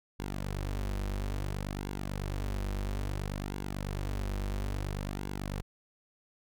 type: tone with flanger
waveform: sawtooth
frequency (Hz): 49.08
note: G1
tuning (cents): +3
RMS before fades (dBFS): -35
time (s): 0.19-5.62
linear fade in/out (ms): 10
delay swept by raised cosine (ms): 1.6 to 7.2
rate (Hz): 0.59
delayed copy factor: -0.65
effects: none